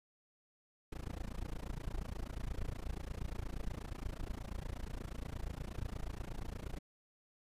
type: noise with amplitude modulation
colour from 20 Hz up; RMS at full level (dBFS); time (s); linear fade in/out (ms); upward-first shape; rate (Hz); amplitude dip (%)
brown; -38; 0.92-6.79; 5; sine; 28.4; 100
effects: resampled to 32000 Hz